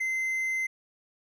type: tone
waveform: triangle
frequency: 2068 Hz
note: C7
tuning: 21 cents flat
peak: -25 dBFS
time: 0-0.67 s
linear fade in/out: 10 ms
effects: none